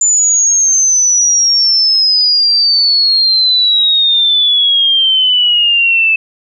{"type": "exponential sweep", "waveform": "sine", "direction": "down", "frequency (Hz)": [7090, 2617], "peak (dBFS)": -7, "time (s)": [0.01, 6.16], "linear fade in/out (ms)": 5, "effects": []}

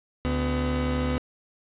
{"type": "tone pair together", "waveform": "30% pulse", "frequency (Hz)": [73, 251.1], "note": ["D2", "B3"], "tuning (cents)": [-10, 29], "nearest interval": "octave + major sixth", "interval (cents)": 2139, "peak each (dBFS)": [-24, -24], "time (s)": [0.25, 1.18], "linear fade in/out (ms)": 0, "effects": ["resampled to 8000 Hz", "10-bit"]}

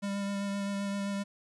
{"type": "tone with vibrato", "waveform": "square", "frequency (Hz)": 199.6, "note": "G3", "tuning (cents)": 32, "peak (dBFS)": -32, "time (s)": [0.02, 1.24], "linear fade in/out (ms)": 20, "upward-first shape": "sine", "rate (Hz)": 7.7, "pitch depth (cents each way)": 15, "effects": ["resampled to 24000 Hz", "11-bit"]}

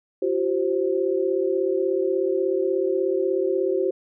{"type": "tone cluster", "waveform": "sine", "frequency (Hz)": [345.9, 382.4, 526], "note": ["F4", "G4", "C5"], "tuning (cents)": [-17, -43, 9], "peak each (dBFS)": [-26, -22, -26], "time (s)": [0.22, 3.91], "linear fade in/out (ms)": 5, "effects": []}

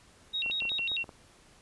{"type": "tone with vibrato", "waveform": "sine", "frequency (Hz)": 3212, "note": "G7", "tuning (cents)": 41, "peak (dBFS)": -29, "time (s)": [0.33, 1.04], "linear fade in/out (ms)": 20, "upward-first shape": "square", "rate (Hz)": 5.5, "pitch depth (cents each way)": 280}
{"type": "clicks", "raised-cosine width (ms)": 1, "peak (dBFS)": -31, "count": 9, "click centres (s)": [0.462, 0.499, 0.622, 0.653, 0.718, 0.793, 0.917, 1.042, 1.092]}
{"effects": ["pink hiss -59 dBFS RMS until 1.61 s", "resampled to 24000 Hz"]}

